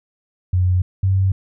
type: tone pair in turn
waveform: sine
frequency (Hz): 91 / 95.63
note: F#2 / G2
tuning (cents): -28 / -42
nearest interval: minor second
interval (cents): 86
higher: second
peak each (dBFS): -13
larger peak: neither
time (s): 0.53-0.82 / 1.03-1.32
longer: neither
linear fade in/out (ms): 5
effects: none